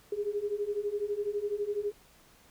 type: beating tone pair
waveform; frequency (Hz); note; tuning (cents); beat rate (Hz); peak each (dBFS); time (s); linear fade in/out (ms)
sine; 404.5 / 416.5; G#4 / G#4; -46 / +5; 12; -34 / -32; 0.12-1.92; 5
effects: pink hiss -60 dBFS RMS until 2.5 s